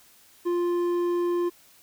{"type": "tone with hard clipping", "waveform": "sine", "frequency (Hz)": 349.2, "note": "F4", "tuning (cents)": 0, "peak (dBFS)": -24, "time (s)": [0.45, 1.5], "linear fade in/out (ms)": 20, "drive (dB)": 6, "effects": ["white hiss -56 dBFS RMS until 1.82 s"]}